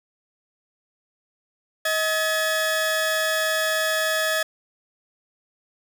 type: tone pair together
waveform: sawtooth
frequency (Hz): 634.6 / 1700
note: D#5 / G#6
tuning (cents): +34 / +40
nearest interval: octave + perfect fourth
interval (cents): 1706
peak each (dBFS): -20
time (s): 1.85-4.43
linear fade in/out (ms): 5
effects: none